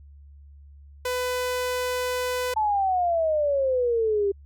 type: tone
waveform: sawtooth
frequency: 500 Hz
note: B4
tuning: 21 cents sharp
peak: -21 dBFS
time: 1.05-2.54 s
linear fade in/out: 5 ms
type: exponential sweep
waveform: sine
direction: down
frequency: 880 to 392 Hz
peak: -20 dBFS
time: 2.56-4.32 s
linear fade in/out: 10 ms
effects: added 71 Hz sine -45 dBFS peak until 4.45 s